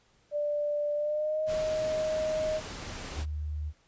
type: tone with pitch glide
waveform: sine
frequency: 589 to 624 Hz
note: D5 to D#5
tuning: +5 to +5 cents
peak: -27 dBFS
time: 0.31-2.61 s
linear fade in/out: 50 ms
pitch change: +100 cents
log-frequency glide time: 0.95-1.44 s
type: noise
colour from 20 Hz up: pink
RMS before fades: -40 dBFS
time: 1.46-3.26 s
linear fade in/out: 50 ms
type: tone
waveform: sine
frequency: 75.4 Hz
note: D2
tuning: 46 cents sharp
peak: -31 dBFS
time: 3.14-3.73 s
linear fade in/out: 50 ms
effects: pink hiss -66 dBFS RMS until 3.87 s + resampled to 16000 Hz

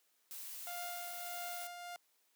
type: noise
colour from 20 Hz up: blue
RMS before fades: -47 dBFS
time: 0.31-1.67 s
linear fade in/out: 0 ms
type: tone with tremolo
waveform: sawtooth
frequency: 703 Hz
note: F5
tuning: 11 cents sharp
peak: -38 dBFS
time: 0.67-1.96 s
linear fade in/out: 0 ms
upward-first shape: triangle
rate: 1.6 Hz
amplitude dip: 45%
effects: white hiss -75 dBFS RMS until 2.35 s + high-pass 300 Hz 12 dB/octave

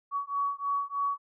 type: beating tone pair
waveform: sine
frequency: 1126 / 1129.2 Hz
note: C#6 / C#6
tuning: +27 / +32 cents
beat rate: 3.2 Hz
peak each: -31 dBFS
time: 0.11-1.18 s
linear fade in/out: 50 ms
effects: none

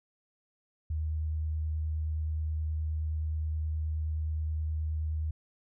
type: tone with vibrato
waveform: sine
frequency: 77.9 Hz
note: D#2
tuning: 3 cents sharp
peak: -29 dBFS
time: 0.9-5.31 s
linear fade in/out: 5 ms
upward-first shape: sine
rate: 9.5 Hz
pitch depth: 10 cents each way
effects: none

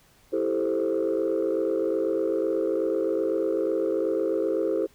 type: chord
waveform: sine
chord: A minor seventh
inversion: second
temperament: equal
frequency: 329.6 / 392 / 440 / 523.3 Hz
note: E4 / G4 / A4 / C5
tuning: 0 / 0 / 0 / 0 cents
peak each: -27 dBFS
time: 0.32-4.87 s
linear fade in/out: 20 ms
effects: tanh soft clip ceiling -17 dBFS + pink hiss -59 dBFS RMS until 4.94 s

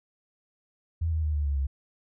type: tone with pitch steps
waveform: sine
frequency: 82.41 / 79.33 / 76.36 / 73.5 / 70.75 / 68.11 Hz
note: E2 / D#2 / D#2 / D2 / C#2 / C#2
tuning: 0 / +34 / -32 / +2 / +36 / -30 cents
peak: -24 dBFS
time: 1.01-1.67 s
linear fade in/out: 10 ms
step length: 110 ms
effects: none

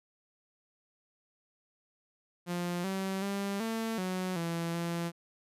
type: tone with pitch steps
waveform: sawtooth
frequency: 175.5 / 191.8 / 198.8 / 224.9 / 184.7 / 168 / 170 Hz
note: F3 / G3 / G3 / A3 / F#3 / E3 / F3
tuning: +9 / -37 / +25 / +38 / -3 / +33 / -46 cents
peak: -28 dBFS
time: 2.46-5.12 s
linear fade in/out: 50 ms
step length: 380 ms
effects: resampled to 32000 Hz

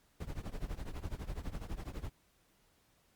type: noise with tremolo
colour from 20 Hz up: brown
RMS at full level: -37 dBFS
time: 0.2-2.1 s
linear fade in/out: 5 ms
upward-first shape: triangle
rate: 12 Hz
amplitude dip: 95%
effects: pink hiss -71 dBFS RMS until 3.15 s + Opus 48 kbps

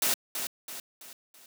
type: noise with echo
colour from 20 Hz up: white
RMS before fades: -26 dBFS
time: 0.02-0.14 s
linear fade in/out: 2 ms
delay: 330 ms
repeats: 4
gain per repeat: -7 dB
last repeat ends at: 1.46 s
effects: high-pass 200 Hz 12 dB/octave

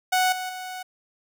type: tone with level steps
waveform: sawtooth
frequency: 740 Hz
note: F#5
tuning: in tune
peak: -15 / -25 / -29 dBFS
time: 0.12-0.83 s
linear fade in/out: 10 ms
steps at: 0.32 / 0.49 s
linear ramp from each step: 5 ms
effects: none

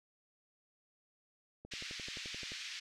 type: click train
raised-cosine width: 2 ms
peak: -36 dBFS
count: 11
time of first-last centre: 1.65-2.52 s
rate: 11.5 Hz
type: band-pass noise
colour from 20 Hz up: pink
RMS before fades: -45 dBFS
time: 1.71-2.8 s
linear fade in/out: 10 ms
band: 2000 to 5700 Hz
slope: 24 dB/octave
effects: none

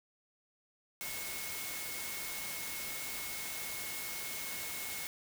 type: tone in noise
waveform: sine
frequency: 2179 Hz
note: C#7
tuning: 30 cents flat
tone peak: -46 dBFS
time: 1.01-5.07 s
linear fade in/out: 0 ms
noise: white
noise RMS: -41 dBFS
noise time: 1.01-5.07 s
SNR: -8 dB
effects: none

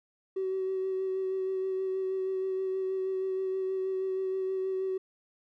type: tone with vibrato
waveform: triangle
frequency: 379 Hz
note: F#4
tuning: 42 cents sharp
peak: -25 dBFS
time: 0.36-4.98 s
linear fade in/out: 10 ms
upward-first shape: sine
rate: 6.3 Hz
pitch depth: 16 cents each way
effects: tanh soft clip ceiling -26 dBFS

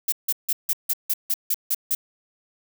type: noise bursts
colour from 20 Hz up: violet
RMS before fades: -22 dBFS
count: 10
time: 0.08-1.95 s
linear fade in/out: 5 ms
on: 43 ms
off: 160 ms
effects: none

